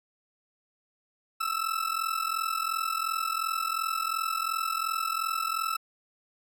40% pulse ring-modulated tone, 1318.5 Hz, E6, in tune, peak -24 dBFS, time 1.4-5.77 s, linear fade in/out 10 ms, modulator 21.4 Hz, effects none

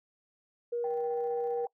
sine tone, 476 Hz, A#4, 36 cents sharp, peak -29 dBFS, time 0.72-1.66 s, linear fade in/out 10 ms
sine tone with tremolo, 782 Hz, G5, 4 cents flat, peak -35 dBFS, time 0.84-1.67 s, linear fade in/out 2 ms, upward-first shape square, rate 15 Hz, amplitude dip 25%
effects noise-tail reverb RT60 0.1 s tail -23 dB re dry + tanh soft clip ceiling -21 dBFS

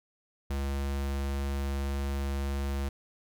square tone, 69.3 Hz, C#2, in tune, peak -30 dBFS, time 0.5-2.89 s, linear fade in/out 5 ms, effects none

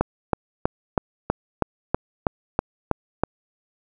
click train, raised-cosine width 1 ms, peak -4 dBFS, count 11, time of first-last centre 0.01-3.236 s, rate 3.1 Hz, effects none

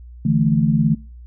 sine chord, D suspended second, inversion none, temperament equal, 146.83 / 164.81 / 220 Hz, D3 / E3 / A3, 0 / 0 / 0 cents, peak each -18 dBFS, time 0.25-0.95 s, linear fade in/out 5 ms, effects noise-tail reverb RT60 0.5 s tail -26 dB re dry + added 60 Hz sine -36 dBFS peak until 1.26 s

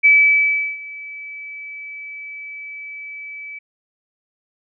sine tone with ADSR envelope, 2300 Hz, D7, 37 cents flat, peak -7 dBFS, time 0.03-3.59 s, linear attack 23 ms, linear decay 720 ms, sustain -23 dB, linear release 9 ms, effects none

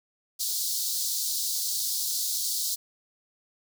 pink high-pass noise, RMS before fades -29 dBFS, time 0.39-2.76 s, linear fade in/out 20 ms, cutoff 4000 Hz, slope 48 dB/octave, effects none

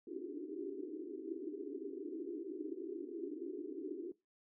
pink band-pass noise, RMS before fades -44 dBFS, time 0.07-4.12 s, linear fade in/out 5 ms, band 280 to 410 Hz, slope 96 dB/octave, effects noise-tail reverb RT60 0.2 s tail -19 dB re dry

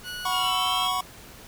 20% pulse tone with pitch glide, 1467 to 1329.8 Hz, F#6 to E6, -15 to +15 cents, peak -28 dBFS, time 0.03-0.89 s, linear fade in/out 50 ms, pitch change -170 cents, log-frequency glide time 0.25-0.53 s
square chord, F# suspended fourth, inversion none, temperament equal, 740 / 987.8 / 1108.7 Hz, F#5 / B5 / C#6, 0 / 0 / 0 cents, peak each -31 / -31 / -28 dBFS, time 0.25-1.01 s, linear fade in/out 5 ms
sine exponential sweep, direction up, 2850 to 3322 Hz, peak -27 dBFS, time 0.32-0.92 s, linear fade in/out 5 ms
effects pink hiss -46 dBFS RMS until 1.47 s

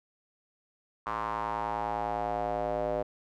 square tone with band-pass filter sweep, 55 Hz, A1, in tune, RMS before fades -32 dBFS, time 1.06-3.03 s, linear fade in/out 10 ms, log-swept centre 1100 to 580 Hz, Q 4.4, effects none

